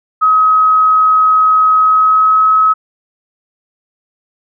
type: tone with pitch glide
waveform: sine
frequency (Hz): 1271 to 1282.1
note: D#6 to E6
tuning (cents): +36 to -48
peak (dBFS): -6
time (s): 0.21-2.74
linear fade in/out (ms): 20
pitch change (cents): +16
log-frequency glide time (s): 1.77-2.47
effects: none